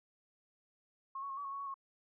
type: tone with pitch steps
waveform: sine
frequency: 1080 / 1115 / 1080 / 1141 / 1096 / 1111 / 1118 / 1088 Hz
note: C#6 / C#6 / C#6 / C#6 / C#6 / C#6 / C#6 / C#6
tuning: -45 / +10 / -45 / +50 / -20 / +4 / +14 / -33 cents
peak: -39 dBFS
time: 1.15-1.742 s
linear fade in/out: 5 ms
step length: 74 ms
effects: none